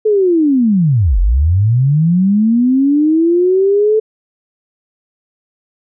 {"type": "linear two-way sweep", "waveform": "sine", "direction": "down then up", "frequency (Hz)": [440, 41.2, 440], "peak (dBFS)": -8, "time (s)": [0.05, 4], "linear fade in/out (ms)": 10, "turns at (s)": 1.19, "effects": []}